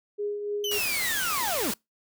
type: tone with tremolo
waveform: sine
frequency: 412.5 Hz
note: G#4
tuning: 12 cents flat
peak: -26 dBFS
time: 0.18-0.79 s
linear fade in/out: 20 ms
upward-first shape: triangle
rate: 3.4 Hz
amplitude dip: 50%
type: linear sweep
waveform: 35% pulse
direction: down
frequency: 3100 to 185 Hz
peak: -26 dBFS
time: 0.64-1.71 s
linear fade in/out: 2 ms
type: noise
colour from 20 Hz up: white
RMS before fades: -31 dBFS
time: 0.71-1.74 s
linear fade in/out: 5 ms
effects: noise-tail reverb RT60 0.2 s tail -26 dB re dry